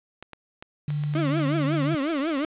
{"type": "clicks", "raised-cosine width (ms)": 0.3, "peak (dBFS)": -23, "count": 7, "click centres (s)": [0.226, 0.333, 0.625, 0.904, 1.037, 1.138, 1.396]}
{"type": "tone", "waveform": "sine", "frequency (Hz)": 147.4, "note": "D3", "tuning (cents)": 7, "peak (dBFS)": -24, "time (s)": [0.88, 1.95], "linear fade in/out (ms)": 2}
{"type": "tone with vibrato", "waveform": "35% pulse", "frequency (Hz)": 299.7, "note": "D4", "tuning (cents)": 35, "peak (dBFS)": -22, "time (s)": [1.15, 2.45], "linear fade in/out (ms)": 2, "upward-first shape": "triangle", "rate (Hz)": 5.5, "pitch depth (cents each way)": 240}
{"effects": ["resampled to 8000 Hz", "8-bit"]}